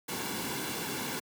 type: noise with comb filter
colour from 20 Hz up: pink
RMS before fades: -35 dBFS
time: 0.08-1.2 s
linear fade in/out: 10 ms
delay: 1.6 ms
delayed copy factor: -0.55
effects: high-pass 150 Hz 12 dB/octave